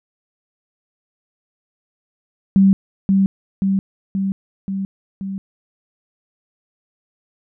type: tone with echo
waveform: sine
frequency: 194.1 Hz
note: G3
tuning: 17 cents flat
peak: -8 dBFS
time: 2.56-2.73 s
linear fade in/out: 0 ms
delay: 530 ms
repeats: 5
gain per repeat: -3 dB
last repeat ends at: 5.38 s
effects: none